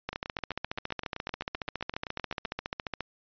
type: two click trains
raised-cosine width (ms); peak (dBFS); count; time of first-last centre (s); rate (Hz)
0.3; -20 / -16; 19 / 43; 0.13-2.456 / 0.09-3.007; 7.74 / 14.4
effects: resampled to 11025 Hz